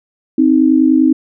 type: tone pair together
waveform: sine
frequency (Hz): 262.8 / 312.9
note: C4 / D#4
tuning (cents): +8 / +10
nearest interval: minor third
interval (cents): 302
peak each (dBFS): -10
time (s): 0.38-1.13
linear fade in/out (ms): 5
effects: none